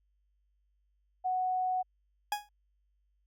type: tone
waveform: sine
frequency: 740 Hz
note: F#5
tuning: in tune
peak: -28 dBFS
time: 1.24-1.83 s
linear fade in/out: 20 ms
type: tone with exponential decay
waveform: 40% pulse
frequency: 830 Hz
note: G#5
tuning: 1 cent flat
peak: -26 dBFS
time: 2.32-2.49 s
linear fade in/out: 2 ms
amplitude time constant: 35 ms
effects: added 50 Hz sine -70 dBFS peak until 3.26 s